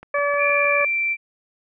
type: click train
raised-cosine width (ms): 0.5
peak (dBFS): -25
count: 6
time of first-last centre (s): 0.03-0.808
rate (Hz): 6.43
type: harmonic tone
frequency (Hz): 574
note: D5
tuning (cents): -40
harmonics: 1 / 2 / 3 / 4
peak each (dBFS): -21 / -24 / -26 / -27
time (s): 0.14-0.85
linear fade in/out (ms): 5
type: tone with pitch glide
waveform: sine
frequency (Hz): 2377 to 2346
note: D7 to D7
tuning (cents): +20 to -2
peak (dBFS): -19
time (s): 0.37-1.17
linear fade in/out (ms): 50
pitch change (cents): -22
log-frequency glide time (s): 0.6-0.99
effects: none